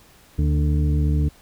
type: harmonic tone with a mistuned harmonic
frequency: 74 Hz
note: D2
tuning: 14 cents sharp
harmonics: 1 / 2 / 3 / 4 / 6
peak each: -18 / -22 / -32 / -29 / -37 dBFS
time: 0.38-1.29 s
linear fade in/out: 10 ms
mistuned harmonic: 3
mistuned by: +22 cents
effects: pink hiss -52 dBFS RMS until 1.41 s